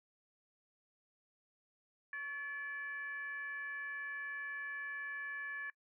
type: tone with frequency modulation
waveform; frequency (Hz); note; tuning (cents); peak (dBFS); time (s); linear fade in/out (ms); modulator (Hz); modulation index
sine; 1722; A6; -38; -39; 2.13-5.7; 2; 603; 0.45
effects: noise-tail reverb RT60 0.1 s tail -23 dB re dry